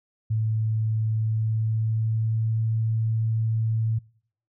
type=tone with pitch glide; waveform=sine; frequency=110 to 111.73 Hz; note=A2 to A2; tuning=0 to +27 cents; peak=-21 dBFS; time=0.3-3.99 s; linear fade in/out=10 ms; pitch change=+27 cents; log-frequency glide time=1.12-2.67 s; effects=noise-tail reverb RT60 0.6 s tail -26 dB re dry